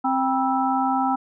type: harmonic tone with a mistuned harmonic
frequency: 263.4 Hz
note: C4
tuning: 12 cents sharp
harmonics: 1 / 3 / 4 / 5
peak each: -24 / -22 / -27 / -27 dBFS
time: 0.04-1.16 s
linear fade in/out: 10 ms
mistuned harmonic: 4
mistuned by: -140 cents
effects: none